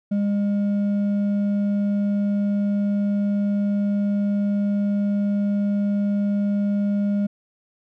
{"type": "tone with hard clipping", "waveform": "sine", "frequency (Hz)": 202.9, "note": "G#3", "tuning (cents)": -40, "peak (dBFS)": -20, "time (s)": [0.11, 7.27], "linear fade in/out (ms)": 10, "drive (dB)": 4, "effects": []}